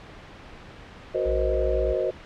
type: chord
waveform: sine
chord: C half-diminished seventh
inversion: second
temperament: equal with one note detuned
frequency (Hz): 370 / 472.7 / 523.3 / 622.3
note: Gb4 / Bb4 / C5 / Eb5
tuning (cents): 0 / +24 / 0 / 0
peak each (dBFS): -28 / -29 / -27 / -28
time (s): 1.14-2.11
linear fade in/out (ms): 10
type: tone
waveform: triangle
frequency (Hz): 58.27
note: A#1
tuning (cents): 0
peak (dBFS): -24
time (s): 1.25-1.94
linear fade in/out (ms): 20
effects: pink hiss -44 dBFS RMS until 2.25 s + low-pass 3000 Hz 12 dB/octave